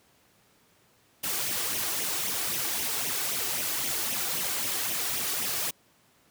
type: noise with flanger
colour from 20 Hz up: white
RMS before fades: -30 dBFS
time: 1.23-5.71 s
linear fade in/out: 10 ms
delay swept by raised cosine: 0.32 to 2.72 ms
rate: 3.8 Hz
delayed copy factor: +0.6
effects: pink hiss -63 dBFS RMS until 6.3 s + high-pass 100 Hz 12 dB/octave